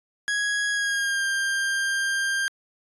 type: tone with pitch glide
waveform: 40% pulse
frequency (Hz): 1661.2 to 1591.7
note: G#6 to G6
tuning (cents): 0 to +26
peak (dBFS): -22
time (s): 0.28-2.48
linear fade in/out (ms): 0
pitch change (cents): -74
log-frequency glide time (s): 0.71-1.25
effects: resampled to 24000 Hz